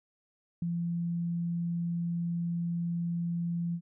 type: tone with ADSR envelope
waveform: sine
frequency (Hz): 170.8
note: F3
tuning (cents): -38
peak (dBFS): -26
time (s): 0.62-3.81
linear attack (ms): 4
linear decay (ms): 5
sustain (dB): -3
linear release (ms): 69
effects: none